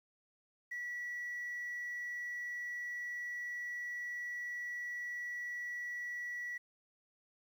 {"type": "tone", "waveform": "sine", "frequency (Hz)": 1943, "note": "B6", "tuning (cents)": -29, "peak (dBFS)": -37, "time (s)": [0.71, 6.58], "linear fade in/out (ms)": 10, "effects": ["tanh soft clip ceiling -36 dBFS", "11-bit"]}